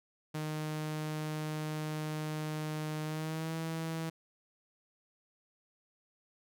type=tone with pitch glide; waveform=sawtooth; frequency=154.1 to 162.32 Hz; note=D#3 to E3; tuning=-16 to -26 cents; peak=-31 dBFS; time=0.34-4.1 s; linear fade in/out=10 ms; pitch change=+90 cents; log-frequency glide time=3.04-3.55 s; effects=none